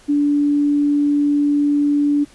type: tone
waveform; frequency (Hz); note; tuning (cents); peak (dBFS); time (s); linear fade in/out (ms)
sine; 290; D4; -22; -13; 0.08-2.25; 20
effects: pink hiss -48 dBFS RMS until 2.34 s + resampled to 24000 Hz